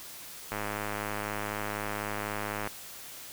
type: click train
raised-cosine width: 0.5 ms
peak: -18 dBFS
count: 225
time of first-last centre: 0.52-2.674 s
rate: 104 Hz
effects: white hiss -45 dBFS RMS until 3.32 s